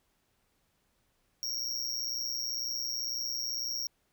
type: tone with amplitude modulation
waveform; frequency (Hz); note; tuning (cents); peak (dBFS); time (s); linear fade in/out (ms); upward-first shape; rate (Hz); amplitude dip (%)
square; 5588; F8; 0; -29; 1.43-3.87; 0; sine; 122; 85
effects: pink hiss -74 dBFS RMS until 4.12 s